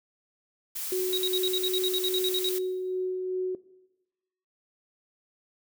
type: noise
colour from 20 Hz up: blue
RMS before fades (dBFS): -34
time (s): 0.75-2.59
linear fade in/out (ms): 10
type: tone with tremolo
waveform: sine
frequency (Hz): 370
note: F#4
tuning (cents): 0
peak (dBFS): -25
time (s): 0.92-3.55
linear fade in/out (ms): 2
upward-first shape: sine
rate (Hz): 2.5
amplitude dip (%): 30
type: tone bursts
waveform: sine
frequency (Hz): 3816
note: A#7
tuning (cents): +40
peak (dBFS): -26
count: 14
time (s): 1.13-2.489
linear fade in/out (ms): 0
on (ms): 46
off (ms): 55
effects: noise-tail reverb RT60 1.0 s tail -18 dB re dry